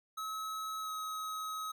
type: tone with pitch glide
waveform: square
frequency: 1287 to 1273 Hz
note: E6 to D#6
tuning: -42 to +39 cents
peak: -38 dBFS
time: 0.17-1.72 s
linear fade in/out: 10 ms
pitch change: -19 cents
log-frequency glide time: 0.81-0.91 s
effects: none